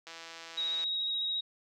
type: click train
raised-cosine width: 0.2 ms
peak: -28 dBFS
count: 128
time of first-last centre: 0.07-0.84 s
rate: 165 Hz
type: tone with vibrato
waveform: sine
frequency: 3800 Hz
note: A#7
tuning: 33 cents sharp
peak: -30 dBFS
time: 0.57-1.41 s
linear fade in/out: 10 ms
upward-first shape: square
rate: 14 Hz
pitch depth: 10 cents each way
effects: high-pass 400 Hz 12 dB/octave